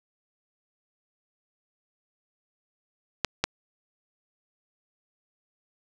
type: clicks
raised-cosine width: 0.2 ms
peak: -5 dBFS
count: 2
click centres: 3.247 / 3.44 s
effects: none